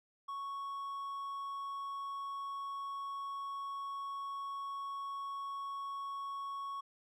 triangle tone, 1108.7 Hz, C#6, in tune, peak -37 dBFS, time 0.28-6.81 s, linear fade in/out 10 ms, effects none

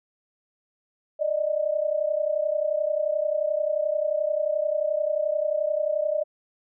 sine tone pair together, 590.9 / 622.3 Hz, D5 / D#5, +10 / 0 cents, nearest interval minor second, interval 90 cents, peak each -25 dBFS, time 1.19-6.24 s, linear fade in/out 20 ms, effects none

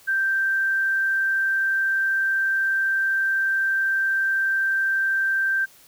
sine tone, 1568 Hz, G6, in tune, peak -19 dBFS, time 0.07-5.66 s, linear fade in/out 20 ms, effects white hiss -52 dBFS RMS until 5.87 s

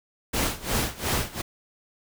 pink noise with tremolo, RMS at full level -24 dBFS, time 0.33-1.42 s, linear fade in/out 10 ms, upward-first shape sine, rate 2.8 Hz, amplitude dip 90%, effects none

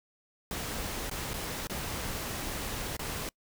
pink noise with dropouts, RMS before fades -36 dBFS, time 0.51-3.29 s, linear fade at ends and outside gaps 1 ms, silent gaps 1.097-1.113 / 1.334-1.34 / 1.671-1.697 / 2.967-2.993 s, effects noise-tail reverb RT60 0.1 s tail -26 dB re dry

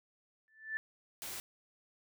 sine tone with exponential growth, 1760 Hz, A6, in tune, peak -31 dBFS, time 0.48-0.77 s, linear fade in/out 0 ms, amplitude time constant 61 ms
white noise, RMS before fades -43 dBFS, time 1.22-1.4 s, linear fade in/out 0 ms
effects none

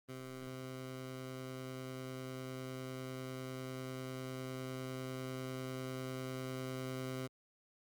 15% pulse tone with level ramp, 130 Hz, C3, 11 cents flat, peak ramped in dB -38 to -33 dBFS, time 0.08-7.28 s, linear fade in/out 20 ms, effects Opus 24 kbps

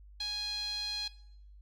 sawtooth tone with band-pass filter, 830.6 Hz, G#5, in tune, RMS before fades -36 dBFS, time 0.2-1.08 s, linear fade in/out 5 ms, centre 4000 Hz, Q 9.9, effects noise-tail reverb RT60 0.7 s tail -17 dB re dry + added 50 Hz sine -51 dBFS peak until 1.61 s

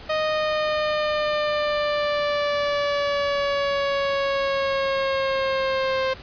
sawtooth exponential sweep, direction down, 622 to 525 Hz, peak -17 dBFS, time 0.09-6.14 s, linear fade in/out 10 ms, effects pink hiss -42 dBFS RMS until 6.22 s + resampled to 11025 Hz

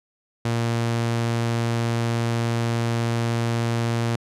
sawtooth tone, 116.54 Hz, A#2, in tune, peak -17 dBFS, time 0.45-4.16 s, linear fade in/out 5 ms, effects low-pass 9000 Hz 12 dB/octave

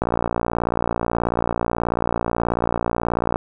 click train, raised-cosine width 1 ms, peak -6 dBFS, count 196, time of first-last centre 0.02-3.359 s, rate 58.4 Hz, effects none

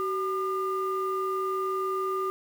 sine tone pair together, 380 / 1206.4 Hz, F#4 / D6, +46 / +46 cents, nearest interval octave + minor sixth, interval 2000 cents, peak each -28 dBFS, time 0-2.3 s, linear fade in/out 0 ms, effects tanh soft clip ceiling -21 dBFS + 8-bit

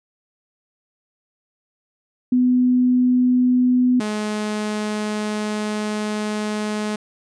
sine / sawtooth tone pair in turn, 250 / 211.8 Hz, B3 / G#3, +21 / +34 cents, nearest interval minor third, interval 287 cents, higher first, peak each -13 / -18 dBFS, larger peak first, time 2.32-4 / 4-6.96 s, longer second, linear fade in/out 5 ms, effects resampled to 22050 Hz

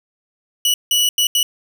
sawtooth tone bursts at uneven times, 2942 Hz, F#7, 11 cents flat, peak -10 dBFS, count 4, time 0.65-0.74 / 0.91-1.09 / 1.18-1.27 / 1.35-1.43 s, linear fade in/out 2 ms, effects none

